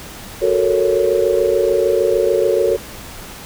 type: tone cluster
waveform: sine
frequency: 369.3 / 436.9 / 463.7 / 557 Hz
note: F#4 / A4 / A#4 / C#5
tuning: -3 / -12 / -9 / +8 cents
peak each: -18 dBFS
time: 0.41-2.77 s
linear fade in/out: 20 ms
effects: pink hiss -34 dBFS RMS until 3.45 s